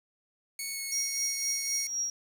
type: tone with pitch glide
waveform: 10% pulse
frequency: 2217 to 2194 Hz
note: C#7 to C#7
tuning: 0 to -18 cents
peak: -25 dBFS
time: 0.59-1.87 s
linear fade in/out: 2 ms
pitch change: -18 cents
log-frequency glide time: 0.71-0.81 s
type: tone with tremolo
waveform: sine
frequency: 5660 Hz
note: F8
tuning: 22 cents sharp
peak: -27 dBFS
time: 0.92-2.1 s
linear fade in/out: 2 ms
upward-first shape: triangle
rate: 3.9 Hz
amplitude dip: 65%
effects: 9-bit